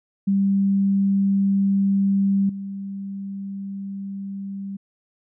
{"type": "tone with level steps", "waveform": "sine", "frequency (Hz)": 196.7, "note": "G3", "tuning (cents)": 6, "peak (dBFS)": [-16, -28], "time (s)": [0.27, 4.77], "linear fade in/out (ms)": 10, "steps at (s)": 2.49, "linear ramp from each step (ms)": 5, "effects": []}